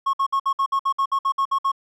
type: tone bursts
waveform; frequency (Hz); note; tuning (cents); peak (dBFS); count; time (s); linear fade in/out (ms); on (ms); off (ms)
triangle; 1092; C#6; -26; -15; 13; 0.06-1.718; 10; 74; 58
effects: tanh soft clip ceiling -11 dBFS